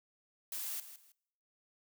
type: noise with echo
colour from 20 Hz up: blue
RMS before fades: -40 dBFS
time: 0.52-0.8 s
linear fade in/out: 2 ms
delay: 160 ms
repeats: 2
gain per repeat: -12 dB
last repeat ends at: 1.12 s
effects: noise-tail reverb RT60 0.8 s tail -25 dB re dry